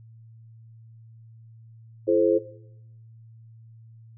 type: tone cluster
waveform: sine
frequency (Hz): 337.9 / 429.2 / 525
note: E4 / A4 / C5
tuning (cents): +43 / -43 / +6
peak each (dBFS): -22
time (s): 2.07-2.39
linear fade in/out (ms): 20
effects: noise-tail reverb RT60 0.8 s tail -17 dB re dry + added 113 Hz sine -46 dBFS peak until 4.17 s